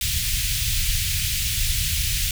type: band-stop noise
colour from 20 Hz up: pink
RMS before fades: -23 dBFS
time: 0.01-2.31 s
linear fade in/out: 2 ms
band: 120 to 2400 Hz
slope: 24 dB/octave
effects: none